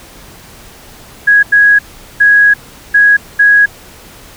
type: tone bursts at uneven times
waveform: sine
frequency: 1660 Hz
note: G#6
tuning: 1 cent flat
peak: -3 dBFS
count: 5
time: 1.27-1.43 / 1.52-1.79 / 2.2-2.54 / 2.94-3.17 / 3.39-3.66 s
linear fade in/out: 10 ms
effects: pink hiss -36 dBFS RMS until 4.36 s